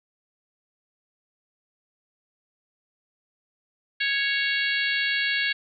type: harmonic tone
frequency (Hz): 554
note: C#5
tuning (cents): -1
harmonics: 3 / 4 / 5 / 6 / 7 / 8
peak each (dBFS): -26 / -28 / -30 / -32 / -33 / -34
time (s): 4-5.53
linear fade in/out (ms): 10
effects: none